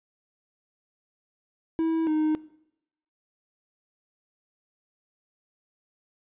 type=tone pair in turn; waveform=triangle; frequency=324.7 / 309.5 Hz; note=E4 / D#4; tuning=-26 / -9 cents; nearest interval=minor second; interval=83 cents; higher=first; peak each=-20 dBFS; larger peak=neither; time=1.79-2.07 / 2.07-2.35 s; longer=neither; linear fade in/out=0 ms; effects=noise-tail reverb RT60 0.8 s tail -19 dB re dry + resampled to 8000 Hz